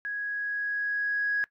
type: tone with level ramp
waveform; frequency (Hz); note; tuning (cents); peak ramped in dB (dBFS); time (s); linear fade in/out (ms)
sine; 1661.2; G#6; 0; -30 to -23; 0.05-1.44; 0
effects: noise-tail reverb RT60 0.1 s tail -20 dB re dry + tanh soft clip ceiling -19 dBFS